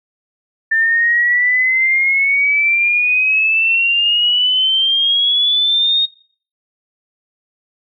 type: exponential sweep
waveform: sine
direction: up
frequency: 1783 to 3729 Hz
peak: -11 dBFS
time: 0.71-6.06 s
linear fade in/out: 10 ms
effects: noise-tail reverb RT60 0.5 s tail -23 dB re dry